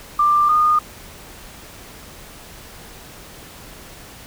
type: tone pair in turn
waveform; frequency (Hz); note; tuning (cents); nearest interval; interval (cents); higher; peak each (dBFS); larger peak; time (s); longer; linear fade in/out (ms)
sine; 1186 / 1223.6; D6 / D#6; +17 / -29; minor second; 54; second; -12; neither; 0.19-0.49 / 0.49-0.79; neither; 5
effects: pink hiss -40 dBFS RMS until 4.26 s